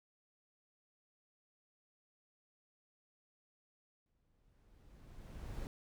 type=noise with exponential growth; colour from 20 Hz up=brown; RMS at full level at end=-41 dBFS; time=4.06-5.67 s; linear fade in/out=1 ms; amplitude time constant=350 ms; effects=none